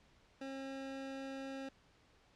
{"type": "tone", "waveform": "25% pulse", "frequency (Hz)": 269.6, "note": "C#4", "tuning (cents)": -48, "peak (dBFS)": -39, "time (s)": [0.41, 1.69], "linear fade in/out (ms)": 5, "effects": ["pink hiss -68 dBFS RMS until 2.35 s", "low-pass 5000 Hz 12 dB/octave"]}